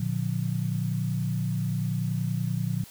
sine chord, Bb major, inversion none, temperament equal with one note detuned, 116.54 / 146.83 / 177.46 Hz, Bb2 / D3 / F3, 0 / 0 / +28 cents, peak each -29 / -30 / -30 dBFS, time 0-2.84 s, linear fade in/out 5 ms, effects white hiss -49 dBFS RMS until 2.9 s

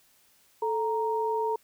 sine tone pair together, 438.8 / 932.3 Hz, A4 / A#5, -5 / 0 cents, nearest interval octave + minor second, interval 1305 cents, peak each -28 dBFS, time 0.62-1.56 s, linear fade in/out 5 ms, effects white hiss -63 dBFS RMS until 1.63 s

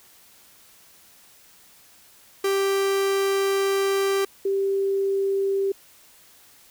45% pulse / sine tone pair in turn, 392 / 392 Hz, G4 / G4, 0 / 0 cents, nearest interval unison, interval 0 cents, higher neither, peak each -20 dBFS, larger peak neither, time 2.44-4.25 / 4.45-5.72 s, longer first, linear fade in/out 5 ms, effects white hiss -53 dBFS RMS until 6.7 s

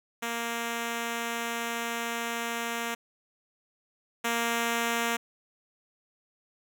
5% pulse tone pair in turn, 233.1 / 233.1 Hz, A#3 / A#3, 0 / 0 cents, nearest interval unison, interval 0 cents, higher neither, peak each -19 / -15 dBFS, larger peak second, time 0.22-2.95 / 4.24-5.17 s, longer first, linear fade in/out 10 ms, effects none

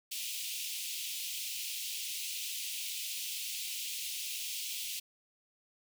pink high-pass noise, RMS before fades -39 dBFS, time 0.11-5 s, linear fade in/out 10 ms, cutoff 2500 Hz, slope 48 dB/octave, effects none

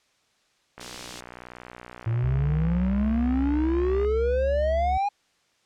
click train, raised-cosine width 0.5 ms, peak -25 dBFS, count 200, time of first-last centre 0.78-4.048 s, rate 60.9 Hz
white band-stop noise, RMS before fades -36 dBFS, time 0.8-1.21 s, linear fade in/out 10 ms, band 520 to 2400 Hz, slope 24 dB/octave
triangle exponential sweep, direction up, 110.7 to 827 Hz, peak -20 dBFS, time 2.06-5.09 s, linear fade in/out 10 ms
triangle tone with pitch glide, 65.41 to 69.3 Hz, C2 to C#2, 0 to 0 cents, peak -24 dBFS, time 2.23-4.98 s, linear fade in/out 10 ms, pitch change +100 cents, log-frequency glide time 3.06-4.87 s
effects white hiss -66 dBFS RMS until 5.65 s + low-pass 6000 Hz 12 dB/octave

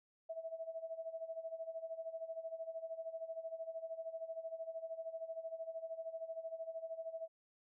sine tone with tremolo, 653 Hz, E5, 17 cents flat, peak -39 dBFS, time 0.29-7.28 s, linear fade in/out 10 ms, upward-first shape sine, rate 13 Hz, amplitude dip 80%, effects none

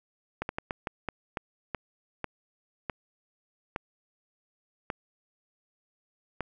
slowing click train, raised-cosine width 0.5 ms, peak -16 dBFS, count 13, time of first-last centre 0.42-6.407 s, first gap 71 ms, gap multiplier 1.32, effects none

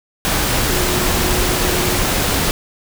sine tone in noise, 361.4 Hz, F#4, 41 cents flat, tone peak -24 dBFS, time 0.7-2.02 s, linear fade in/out 0 ms, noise pink, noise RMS -17 dBFS, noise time 0.25-2.51 s, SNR -10 dB, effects none

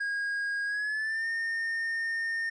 triangle tone with pitch glide, 1635 to 1824.7 Hz, G#6 to A#6, -28 to -37 cents, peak -27 dBFS, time 0-2.5 s, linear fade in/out 10 ms, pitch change +191 cents, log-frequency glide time 0.65-1.28 s, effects resampled to 22050 Hz

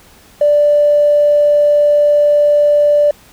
triangle tone, 587.3 Hz, D5, in tune, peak -3 dBFS, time 0.41-3.11 s, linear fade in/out 5 ms, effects tanh soft clip ceiling -5 dBFS + pink hiss -44 dBFS RMS until 3.32 s

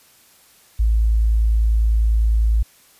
sine tone, 55 Hz, A1, in tune, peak -13 dBFS, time 0.79-2.63 s, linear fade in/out 10 ms, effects white hiss -52 dBFS RMS until 2.99 s + resampled to 32000 Hz

